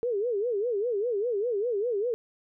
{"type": "tone with vibrato", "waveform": "sine", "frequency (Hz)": 442, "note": "A4", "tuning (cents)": 8, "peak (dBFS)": -25, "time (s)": [0.03, 2.14], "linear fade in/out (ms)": 0, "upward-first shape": "sine", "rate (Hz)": 5, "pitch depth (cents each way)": 210, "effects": []}